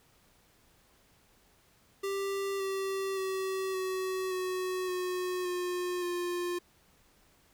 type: tone with pitch steps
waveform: square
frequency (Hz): 393.5 / 387.4 / 381.4 / 375.5 / 369.7 / 364 / 358.3 / 352.8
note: G4 / G4 / G4 / F#4 / F#4 / F#4 / F4 / F4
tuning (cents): +7 / -20 / -47 / +26 / -1 / -28 / +44 / +18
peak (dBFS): -32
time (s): 2.03-6.59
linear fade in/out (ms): 10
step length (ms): 570
effects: pink hiss -65 dBFS RMS until 7.53 s